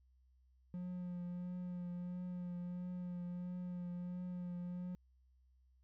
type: tone with vibrato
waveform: triangle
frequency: 178.1 Hz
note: F3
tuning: 34 cents sharp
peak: -39 dBFS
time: 0.74-4.95 s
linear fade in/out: 0 ms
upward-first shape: triangle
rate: 1.5 Hz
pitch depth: 22 cents each way
effects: added 63 Hz sine -67 dBFS peak until 5.83 s